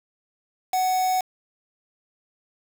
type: tone with quantisation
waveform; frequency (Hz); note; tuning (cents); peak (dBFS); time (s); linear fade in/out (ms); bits
triangle; 744; F#5; +9; -18; 0.73-1.21; 5; 5
effects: none